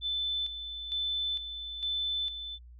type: tone with tremolo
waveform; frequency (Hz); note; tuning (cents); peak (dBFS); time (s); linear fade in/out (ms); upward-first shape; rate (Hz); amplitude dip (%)
sine; 3520; A7; 0; -29; 0.01-2.59; 50; square; 1.1; 60
effects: added 60 Hz sine -48 dBFS peak until 2.79 s